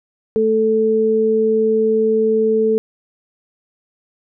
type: tone pair together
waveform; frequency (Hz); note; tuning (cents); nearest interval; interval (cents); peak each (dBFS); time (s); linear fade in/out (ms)
sine; 219.7 / 440; A3 / A4; -2 / 0; octave; 1202; -20 / -13; 0.36-2.78; 0
effects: none